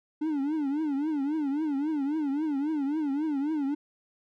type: tone with vibrato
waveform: triangle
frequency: 293.7 Hz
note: D4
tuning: in tune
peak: -24 dBFS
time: 0.21-3.75 s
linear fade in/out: 10 ms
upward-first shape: triangle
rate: 3.7 Hz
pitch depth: 170 cents each way
effects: none